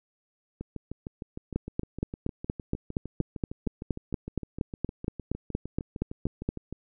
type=two click trains; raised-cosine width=3 ms; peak=-14 / -23 dBFS; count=22 / 41; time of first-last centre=1.56-6.49 / 0.61-6.726 s; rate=4.26 / 6.54 Hz; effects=none